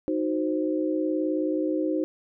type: chord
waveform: sine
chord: C diminished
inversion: first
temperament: equal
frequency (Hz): 311.1 / 370 / 523.3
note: Eb4 / Gb4 / C5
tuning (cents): 0 / 0 / 0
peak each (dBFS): -25 / -30 / -30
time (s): 0.08-2.04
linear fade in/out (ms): 0
effects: none